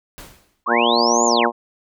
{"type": "noise with exponential decay", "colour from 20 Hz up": "pink", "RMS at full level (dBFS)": -35, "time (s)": [0.18, 0.64], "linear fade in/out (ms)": 0, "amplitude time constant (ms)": 100}
{"type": "linear two-way sweep", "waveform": "sine", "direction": "up then down", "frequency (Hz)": [987.8, 7220, 987.8], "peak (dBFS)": -19, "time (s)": [0.66, 1.47], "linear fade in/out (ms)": 10, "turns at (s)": 1.25}
{"type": "harmonic tone", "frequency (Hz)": 118, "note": "A#2", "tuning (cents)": 22, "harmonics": [2, 3, 4, 5, 6, 7, 8, 9], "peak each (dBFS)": [-23, -23, -23, -23, -23, -23, -23, -23], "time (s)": [0.67, 1.52], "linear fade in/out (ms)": 50}
{"effects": []}